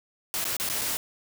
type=noise with dropouts; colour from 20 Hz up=white; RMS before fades=-29 dBFS; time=0.34-0.97 s; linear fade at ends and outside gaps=0 ms; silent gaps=0.442-0.452 / 0.567-0.599 / 0.69-0.698 / 0.812-0.816 s; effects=none